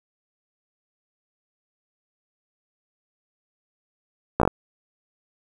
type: slowing click train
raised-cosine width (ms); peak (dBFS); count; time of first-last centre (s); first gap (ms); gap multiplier
1; -4; 5; 4.4-4.476; 15; 1.16
effects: 7-bit

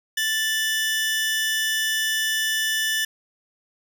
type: tone pair together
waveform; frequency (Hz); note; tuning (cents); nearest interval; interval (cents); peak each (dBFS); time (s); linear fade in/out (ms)
sawtooth; 1760 / 2960; A6 / F#7; 0 / 0; major sixth; 900; -19 / -24; 0.17-3.05; 5
effects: none

